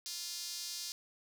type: tone with high-pass filter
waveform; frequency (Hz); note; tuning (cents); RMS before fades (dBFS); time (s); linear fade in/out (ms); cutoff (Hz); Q
sawtooth; 350; F4; +4; -42; 0.06-0.92; 0; 4900; 2.6
effects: none